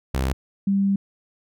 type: tone pair in turn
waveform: sawtooth / sine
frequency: 65.8 / 197.18 Hz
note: C2 / G3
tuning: +10 / +10 cents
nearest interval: octave + perfect fifth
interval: 1900 cents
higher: second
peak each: -17 dBFS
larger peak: neither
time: 0.14-0.33 / 0.67-0.96 s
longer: second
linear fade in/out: 5 ms
effects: none